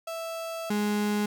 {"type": "tone pair in turn", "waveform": "35% pulse", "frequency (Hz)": [659.3, 208.1], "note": ["E5", "G#3"], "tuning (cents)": [0, 4], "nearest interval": "octave + minor sixth", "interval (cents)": 1996, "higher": "first", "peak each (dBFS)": [-31, -23], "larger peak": "second", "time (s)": [[0.07, 0.7], [0.7, 1.26]], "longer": "first", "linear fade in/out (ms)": 5, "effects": []}